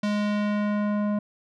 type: tone with low-pass filter sweep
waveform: square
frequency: 207.7 Hz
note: G#3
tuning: in tune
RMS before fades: -25 dBFS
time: 0.03-1.19 s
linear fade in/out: 5 ms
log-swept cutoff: 5200 to 900 Hz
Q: 0.87
effects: none